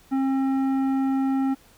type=tone with tanh clipping; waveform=sine; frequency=268.3 Hz; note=C4; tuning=44 cents sharp; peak=-22 dBFS; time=0.11-1.55 s; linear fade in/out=20 ms; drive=11 dB; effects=pink hiss -55 dBFS RMS until 1.77 s